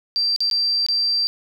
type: tone with dropouts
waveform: sine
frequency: 4699 Hz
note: D8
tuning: in tune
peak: -17 dBFS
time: 0.16-1.27 s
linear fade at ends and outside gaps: 0 ms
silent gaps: 0.362-0.405 / 0.5-0.512 / 0.864-0.886 s
effects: 8-bit